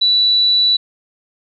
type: tone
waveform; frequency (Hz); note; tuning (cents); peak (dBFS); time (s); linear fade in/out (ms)
sine; 3951; B7; 0; -10; 0.01-0.77; 10
effects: none